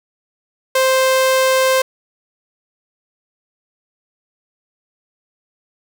sawtooth tone, 523.3 Hz, C5, in tune, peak -8 dBFS, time 0.75-1.82 s, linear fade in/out 5 ms, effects none

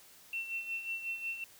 sine tone with tremolo, 2701 Hz, E7, 42 cents sharp, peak -33 dBFS, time 0.33-1.44 s, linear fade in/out 2 ms, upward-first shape sine, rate 5.5 Hz, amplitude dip 65%, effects white hiss -58 dBFS RMS until 1.59 s

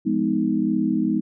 sine chord, F half-diminished seventh, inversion none, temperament just, 174.61 / 209.5 / 251.4 / 314.3 Hz, F3 / Ab3 / Cb4 / Eb4, 0 / +15 / +31 / +18 cents, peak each -29 / -23 / -24 / -23 dBFS, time 0.05-1.21 s, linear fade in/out 20 ms, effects none

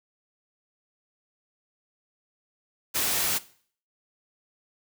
white noise, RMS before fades -26 dBFS, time 2.94-3.39 s, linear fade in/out 20 ms, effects noise-tail reverb RT60 0.5 s tail -18 dB re dry

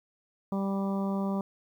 harmonic tone, 196 Hz, G3, in tune, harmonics 1 / 2 / 3 / 4 / 5 / 6, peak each -28 / -38 / -38 / -42 / -41 / -44 dBFS, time 0.52-1.41 s, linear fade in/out 2 ms, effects 10-bit

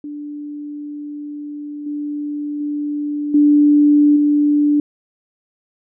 sine tone with level steps, 293.7 Hz, D4, in tune, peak -26 / -21 / -19 / -8 / -11 dBFS, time 0.04-4.8 s, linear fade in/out 2 ms, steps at 1.86 / 2.6 / 3.34 / 4.16 s, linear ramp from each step 5 ms, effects none

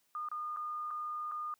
sine tone with dropouts, 1219 Hz, D#6, 36 cents flat, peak -36 dBFS, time 0.15-1.54 s, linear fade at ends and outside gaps 1 ms, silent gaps 0.287-0.315 / 0.563-0.57 / 0.906-0.91 / 1.314-1.319 s, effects white hiss -74 dBFS RMS until 1.59 s + high-pass 100 Hz 12 dB/octave

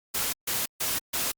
white noise bursts, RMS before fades -28 dBFS, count 4, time 0.14-1.32 s, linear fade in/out 10 ms, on 190 ms, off 140 ms, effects Opus 48 kbps

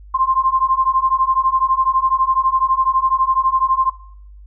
sine beating tone pair, 1046.5 / 1058.5 Hz, C6 / C6, 0 / +20 cents, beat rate 12 Hz, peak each -17 / -16 dBFS, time 0.14-3.9 s, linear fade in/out 10 ms, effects noise-tail reverb RT60 0.6 s tail -17 dB re dry + added 50 Hz sine -37 dBFS peak until 4.46 s

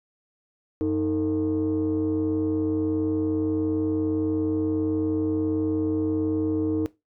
sine tone cluster, 95.5 / 312.7 / 451.4 Hz, G2 / D#4 / A4, -45 / +9 / +44 cents, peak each -30 / -22 / -26 dBFS, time 0.81-6.86 s, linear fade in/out 0 ms, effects noise-tail reverb RT60 0.2 s tail -19 dB re dry + tanh soft clip ceiling -17 dBFS

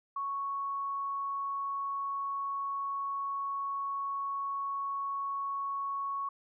sine tone, 1108.7 Hz, C#6, in tune, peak -32 dBFS, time 0.16-6.29 s, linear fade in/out 5 ms, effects none

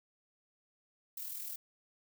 violet noise with amplitude modulation, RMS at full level -40 dBFS, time 1.17-1.56 s, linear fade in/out 5 ms, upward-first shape sine, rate 39.8 Hz, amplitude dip 50%, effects none

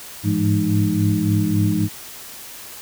sine tone cluster, 102.9 / 106.5 / 170.7 / 209.3 / 308.3 Hz, G#2 / G#2 / F3 / G#3 / D#4, -16 / +44 / -39 / +14 / -16 cents, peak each -22 dBFS, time 0.23-1.89 s, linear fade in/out 50 ms, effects white hiss -37 dBFS RMS until 2.81 s

